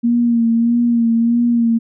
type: tone with vibrato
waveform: sine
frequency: 233.9 Hz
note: A#3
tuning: 6 cents sharp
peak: -11 dBFS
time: 0.03-1.79 s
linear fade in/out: 20 ms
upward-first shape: sine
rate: 1.6 Hz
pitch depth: 36 cents each way
effects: none